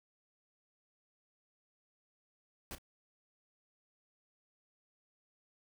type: noise with echo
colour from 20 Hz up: pink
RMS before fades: -44 dBFS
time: 2.71-2.75 s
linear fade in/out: 0 ms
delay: 33 ms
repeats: 1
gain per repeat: -14 dB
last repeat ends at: 2.783 s
effects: none